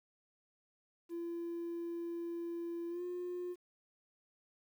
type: tone with pitch glide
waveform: triangle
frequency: 340 to 356.5 Hz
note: F4 to F4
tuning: -46 to +36 cents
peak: -35 dBFS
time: 1.09-3.56 s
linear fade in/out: 50 ms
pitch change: +82 cents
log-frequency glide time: 2.89-3.03 s
effects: tanh soft clip ceiling -34 dBFS + 11-bit